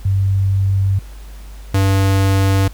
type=tone pair in turn; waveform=sine / square; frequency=97.1 / 97.1 Hz; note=G2 / G2; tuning=-16 / -16 cents; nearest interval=unison; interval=0 cents; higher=neither; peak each=-12 dBFS; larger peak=neither; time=0.05-0.99 / 1.74-2.68 s; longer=neither; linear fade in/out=5 ms; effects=added 50 Hz sine -31 dBFS peak until 2.73 s + pink hiss -45 dBFS RMS until 2.73 s